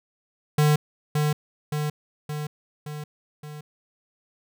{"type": "tone with echo", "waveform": "square", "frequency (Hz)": 150, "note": "D3", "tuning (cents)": 37, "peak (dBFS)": -17, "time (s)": [0.58, 0.76], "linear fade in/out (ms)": 5, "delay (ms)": 570, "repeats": 5, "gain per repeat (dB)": -4, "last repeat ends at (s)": 3.61, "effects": []}